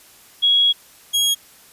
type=tone pair in turn; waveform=sine / sawtooth; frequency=3322 / 3299 Hz; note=G#7 / G#7; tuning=0 / -12 cents; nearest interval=unison; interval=12 cents; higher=first; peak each=-12 dBFS; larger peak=neither; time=0.42-0.73 / 1.13-1.35 s; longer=first; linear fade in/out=20 ms; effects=white hiss -48 dBFS RMS until 1.72 s + resampled to 32000 Hz